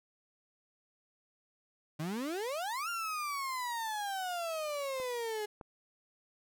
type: exponential two-way sweep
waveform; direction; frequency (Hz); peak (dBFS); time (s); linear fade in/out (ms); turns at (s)
35% pulse; up then down; 146.83 to 1407 to 415.2; -33; 1.99-5.46; 10; 2.89
type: clicks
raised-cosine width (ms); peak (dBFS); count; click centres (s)
1; -33 / -32; 2; 5 / 5.612
effects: none